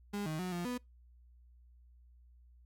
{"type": "tone with pitch steps", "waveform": "35% pulse", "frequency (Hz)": [203.8, 156.2, 182.4, 174.6, 247.1], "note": ["G#3", "D#3", "F#3", "F3", "B3"], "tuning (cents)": [-32, 7, -24, 0, 1], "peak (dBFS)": -34, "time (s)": [0.13, 0.78], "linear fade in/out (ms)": 10, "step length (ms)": 130, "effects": ["noise-tail reverb RT60 0.2 s tail -25 dB re dry", "added 60 Hz sine -58 dBFS peak until 2.65 s"]}